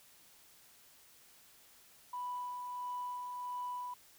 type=tone with tremolo; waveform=sine; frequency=987.8 Hz; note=B5; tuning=in tune; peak=-36 dBFS; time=2.13-3.94 s; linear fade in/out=5 ms; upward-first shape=sine; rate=1.5 Hz; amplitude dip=35%; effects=tanh soft clip ceiling -33 dBFS + white hiss -62 dBFS RMS until 4.18 s